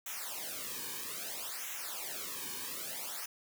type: noise with flanger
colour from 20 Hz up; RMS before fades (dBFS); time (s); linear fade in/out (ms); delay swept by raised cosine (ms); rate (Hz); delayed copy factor
white; -41; 0.06-3.26; 5; 0.21 to 1.51; 0.61; -1
effects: none